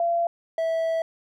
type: tone pair in turn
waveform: sine / triangle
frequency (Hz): 683 / 654.1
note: F5 / E5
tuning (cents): -39 / -14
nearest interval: minor second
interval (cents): 75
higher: first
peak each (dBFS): -20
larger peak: neither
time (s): 0-0.27 / 0.58-1.02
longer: second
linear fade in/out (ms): 2
effects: none